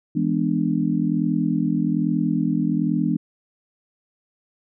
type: chord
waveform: sine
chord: E dominant seventh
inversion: none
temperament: just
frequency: 164.81 / 206 / 247.2 / 296.7 Hz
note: E3 / G#3 / B3 / D4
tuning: 0 / -14 / +2 / +18 cents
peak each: -24 dBFS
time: 0.15-3.17 s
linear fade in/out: 10 ms
effects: none